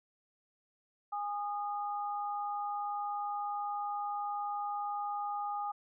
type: tone pair together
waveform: sine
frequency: 821.5 / 1230 Hz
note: G#5 / D#6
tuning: -19 / -20 cents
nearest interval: perfect fifth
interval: 699 cents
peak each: -35 / -39 dBFS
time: 1.12-5.72 s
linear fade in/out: 10 ms
effects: none